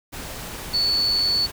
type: tone in noise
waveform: sine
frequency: 4451 Hz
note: C#8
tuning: 6 cents sharp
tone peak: -18 dBFS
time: 0.73-1.47 s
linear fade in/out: 20 ms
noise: pink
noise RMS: -34 dBFS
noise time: 0.12-1.52 s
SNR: +13 dB
effects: none